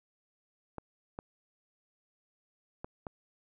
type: clicks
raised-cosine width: 1 ms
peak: -25 dBFS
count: 4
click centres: 0.783 / 1.189 / 2.845 / 3.068 s
effects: none